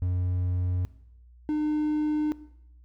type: tone pair in turn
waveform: triangle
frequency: 90.2 / 302.8 Hz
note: F#2 / D#4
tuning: -44 / -47 cents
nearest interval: octave + major sixth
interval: 2097 cents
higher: second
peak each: -22 dBFS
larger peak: neither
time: 0.02-0.85 / 1.49-2.32 s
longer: neither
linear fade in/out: 0 ms
effects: noise-tail reverb RT60 0.8 s tail -18 dB re dry + added 60 Hz sine -50 dBFS peak until 2.84 s